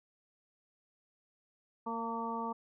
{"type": "harmonic tone with a mistuned harmonic", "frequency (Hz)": 230, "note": "A#3", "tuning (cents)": -23, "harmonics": [1, 2, 3, 4, 5], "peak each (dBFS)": [-40, -43, -46, -38, -41], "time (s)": [1.86, 2.53], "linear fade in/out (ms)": 10, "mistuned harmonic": 4, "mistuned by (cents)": -19, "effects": []}